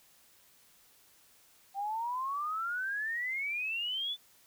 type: exponential sweep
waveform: sine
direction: up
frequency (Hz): 777 to 3523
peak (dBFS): -32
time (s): 1.74-4.17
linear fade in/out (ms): 50
effects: white hiss -63 dBFS RMS until 4.46 s